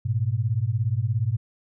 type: beating tone pair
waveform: sine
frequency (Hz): 103.83 / 120.83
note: G#2 / B2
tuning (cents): 0 / -37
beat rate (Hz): 17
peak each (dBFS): -24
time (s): 0.05-1.37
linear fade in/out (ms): 10
effects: none